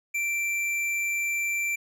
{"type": "tone with tanh clipping", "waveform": "sine", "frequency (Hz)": 2349, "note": "D7", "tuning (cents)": 0, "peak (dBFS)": -27, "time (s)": [0.14, 1.76], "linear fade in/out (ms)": 10, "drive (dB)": 13, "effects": []}